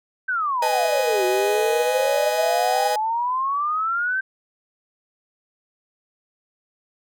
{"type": "exponential two-way sweep", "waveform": "sine", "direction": "down then up", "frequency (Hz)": [1568, 364.4, 1568], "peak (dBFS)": -20, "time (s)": [0.28, 4.21], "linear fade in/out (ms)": 10, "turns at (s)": 1.25}
{"type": "chord", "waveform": "45% pulse", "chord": "G# minor", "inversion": "first", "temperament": "just", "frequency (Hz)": [498.4, 623, 830.6], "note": ["B4", "D#5", "G#5"], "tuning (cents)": [16, 2, 0], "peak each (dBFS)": [-26, -25, -25], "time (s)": [0.62, 2.96], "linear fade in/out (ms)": 5}
{"effects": []}